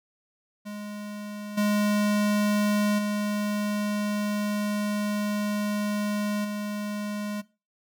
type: tone with level steps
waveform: square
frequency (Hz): 207.7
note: G#3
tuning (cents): 0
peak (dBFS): -35 / -22 / -26 / -30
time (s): 0.65-7.42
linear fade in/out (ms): 20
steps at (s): 1.57 / 2.98 / 6.44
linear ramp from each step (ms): 10
effects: noise-tail reverb RT60 0.3 s tail -19 dB re dry